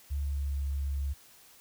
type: tone with pitch glide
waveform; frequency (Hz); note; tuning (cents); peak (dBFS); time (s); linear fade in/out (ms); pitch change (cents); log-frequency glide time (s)
sine; 71 to 69.66; C#2 to C#2; +42 to +9; -29; 0.1-1.14; 20; -33; 0.22-0.56
effects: white hiss -57 dBFS RMS until 1.6 s